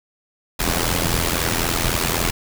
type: noise with amplitude modulation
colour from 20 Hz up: pink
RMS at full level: -17 dBFS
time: 0.59-2.31 s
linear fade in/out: 10 ms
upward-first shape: sine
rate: 83.8 Hz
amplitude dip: 80%
effects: none